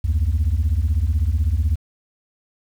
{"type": "beating tone pair", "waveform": "sine", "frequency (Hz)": [69.3, 85.3], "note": ["C#2", "F2"], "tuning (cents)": [0, -40], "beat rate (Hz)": 16, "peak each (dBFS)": -17, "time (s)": [0.04, 1.76], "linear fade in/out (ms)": 10, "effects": ["tanh soft clip ceiling -13 dBFS", "8-bit"]}